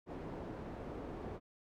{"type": "low-pass noise", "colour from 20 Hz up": "white", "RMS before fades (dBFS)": -45, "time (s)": [0.06, 1.4], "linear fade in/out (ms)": 50, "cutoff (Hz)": 510, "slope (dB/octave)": 12, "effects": []}